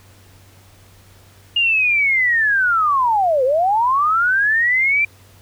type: linear two-way sweep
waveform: sine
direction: down then up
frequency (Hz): 2846 to 493.7 to 2373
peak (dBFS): -13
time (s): 1.56-5.05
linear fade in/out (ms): 5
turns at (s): 3.44
effects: added 96 Hz sine -47 dBFS peak until 5.41 s + pink hiss -50 dBFS RMS until 5.41 s